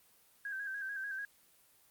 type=tone with vibrato; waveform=sine; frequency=1599 Hz; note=G6; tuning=34 cents sharp; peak=-37 dBFS; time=0.45-1.25 s; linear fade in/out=2 ms; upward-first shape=square; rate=6.8 Hz; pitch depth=50 cents each way; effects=white hiss -66 dBFS RMS until 1.9 s + Opus 24 kbps